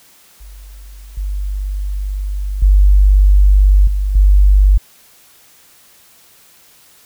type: tone with level steps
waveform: sine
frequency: 49 Hz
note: G1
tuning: in tune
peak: -32 / -17 / -5 / -13 / -5 dBFS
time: 0.4-4.78 s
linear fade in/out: 10 ms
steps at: 1.17 / 2.62 / 3.87 / 4.15 s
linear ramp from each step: 5 ms
effects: white hiss -47 dBFS RMS until 7.05 s